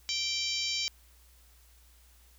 harmonic tone, 781 Hz, G5, 7 cents flat, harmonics 3 / 4 / 5 / 6 / 7 / 8 / 9, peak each -38 / -36 / -37 / -36 / -36 / -43 / -42 dBFS, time 0.09-0.88 s, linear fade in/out 0 ms, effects added 60 Hz sine -58 dBFS peak until 2.38 s + white hiss -63 dBFS RMS until 2.38 s

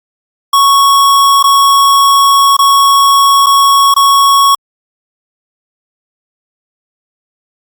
square tone with dropouts, 1108.7 Hz, C#6, in tune, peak -5 dBFS, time 0.53-4.55 s, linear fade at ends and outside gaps 5 ms, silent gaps 1.428-1.439 / 2.568-2.589 / 3.462-3.466 / 3.941-3.963 s, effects Opus 48 kbps

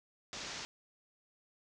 white low-pass noise, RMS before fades -44 dBFS, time 0.33-0.65 s, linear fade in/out 0 ms, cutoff 6600 Hz, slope 48 dB/octave, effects none

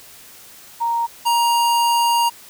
sine / square tone pair in turn, 932.3 / 939.9 Hz, A#5 / A#5, 0 / +14 cents, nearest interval unison, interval 14 cents, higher second, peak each -17 / -15 dBFS, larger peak second, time 0.8-1.07 / 1.25-2.3 s, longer second, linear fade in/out 20 ms, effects white hiss -43 dBFS RMS until 2.49 s

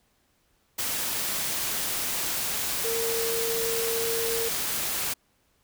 sine tone in noise, 458.7 Hz, A#4, 28 cents flat, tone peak -28 dBFS, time 2.84-4.49 s, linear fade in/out 10 ms, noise white, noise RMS -29 dBFS, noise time 0.78-5.14 s, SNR -2 dB, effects pink hiss -68 dBFS RMS until 5.63 s

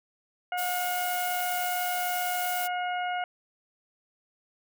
harmonic tone, 720 Hz, F#5, 47 cents flat, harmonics 1 / 2 / 3 / 4, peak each -29 / -35 / -39 / -41 dBFS, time 0.52-3.24 s, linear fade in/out 2 ms
blue noise, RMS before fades -35 dBFS, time 0.57-2.68 s, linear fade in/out 20 ms
effects none

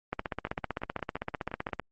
two click trains, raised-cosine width 0.5 ms, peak -16 / -24 dBFS, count 27 / 8, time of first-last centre 0.13-1.797 / 0.47-1.69 s, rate 15.6 / 5.74 Hz, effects Opus 24 kbps

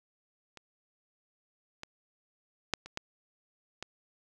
clicks, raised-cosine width 0.2 ms, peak -30 / -23 / -10 / -28 / -17 / -21 dBFS, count 6, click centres 0.573 / 1.834 / 2.737 / 2.86 / 2.974 / 3.826 s, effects none

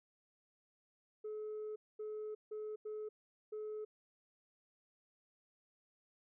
sine tone bursts at uneven times, 427.8 Hz, A4, 49 cents flat, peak -39 dBFS, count 5, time 1.24-1.76 / 1.99-2.35 / 2.51-2.76 / 2.85-3.09 / 3.52-3.85 s, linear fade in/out 10 ms, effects tanh soft clip ceiling -39 dBFS

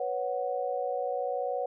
sine chord, B suspended second, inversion none, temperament equal, 493.9 / 554.4 / 740 Hz, B4 / C#5 / F#5, 0 / 0 / 0 cents, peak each -33 dBFS, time 0-1.66 s, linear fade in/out 5 ms, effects none

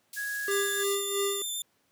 white band-pass noise, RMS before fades -42 dBFS, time 0.13-0.95 s, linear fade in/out 2 ms, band 4700 to 14000 Hz, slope 12 dB/octave
sine tone, 1661.2 Hz, G#6, in tune, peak -31 dBFS, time 0.16-0.84 s, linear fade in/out 20 ms
square tone with tremolo, 398.2 Hz, G4, 27 cents sharp, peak -27 dBFS, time 0.48-1.42 s, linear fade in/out 2 ms, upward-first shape sine, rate 3 Hz, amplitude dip 65%
15% pulse tone with vibrato, 3558 Hz, A7, 19 cents sharp, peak -25 dBFS, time 0.51-1.62 s, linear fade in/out 2 ms, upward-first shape sine, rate 8.7 Hz, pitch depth 14 cents each way
effects pink hiss -70 dBFS RMS until 1.91 s + high-pass 150 Hz 12 dB/octave

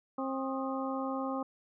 harmonic tone with a mistuned harmonic, 266.4 Hz, C4, 31 cents sharp, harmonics 1 / 2 / 3 / 4 / 5, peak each -35 / -38 / -40 / -41 / -42 dBFS, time 0.18-1.43 s, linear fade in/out 5 ms, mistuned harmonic 5, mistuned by -120 cents, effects none

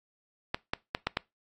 clicks, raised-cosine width 0.3 ms, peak -12 dBFS, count 5, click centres 0.545 / 0.735 / 0.949 / 1.07 / 1.171 s, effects noise-tail reverb RT60 0.2 s tail -22 dB re dry + AAC 32 kbps

